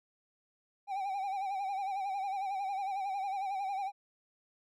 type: tone with vibrato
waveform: triangle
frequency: 783 Hz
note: G5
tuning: 2 cents flat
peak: -31 dBFS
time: 0.87-3.92 s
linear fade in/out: 50 ms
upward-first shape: sine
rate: 11 Hz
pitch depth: 70 cents each way
effects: none